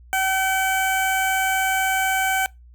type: tone with notch filter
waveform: 15% pulse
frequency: 764 Hz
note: G5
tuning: 45 cents flat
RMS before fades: -21 dBFS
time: 0.13-2.46 s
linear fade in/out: 0 ms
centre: 3900 Hz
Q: 1.1
effects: noise-tail reverb RT60 0.2 s tail -23 dB re dry + added 60 Hz sine -44 dBFS peak until 2.74 s